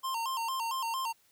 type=tone with vibrato; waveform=square; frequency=982 Hz; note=B5; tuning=10 cents flat; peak=-32 dBFS; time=0.03-1.13 s; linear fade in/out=20 ms; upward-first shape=square; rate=4.4 Hz; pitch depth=120 cents each way; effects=white hiss -67 dBFS RMS until 1.31 s